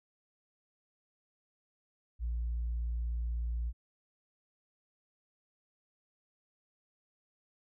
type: tone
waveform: sine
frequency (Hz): 58.2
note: A#1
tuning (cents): -2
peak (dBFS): -30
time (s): 2.19-3.73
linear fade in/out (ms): 50
effects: tanh soft clip ceiling -29 dBFS